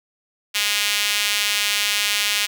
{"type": "tone with high-pass filter", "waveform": "sawtooth", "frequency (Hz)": 206.3, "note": "G#3", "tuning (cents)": -11, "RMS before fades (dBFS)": -21, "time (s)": [0.54, 2.47], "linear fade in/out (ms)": 20, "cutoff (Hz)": 2700, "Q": 1.5, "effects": []}